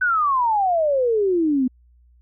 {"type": "exponential sweep", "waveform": "sine", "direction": "down", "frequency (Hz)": [1531, 246.9], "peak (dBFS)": -16, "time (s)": [0.01, 1.68], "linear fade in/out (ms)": 10, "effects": ["added 60 Hz sine -51 dBFS peak until 2.21 s"]}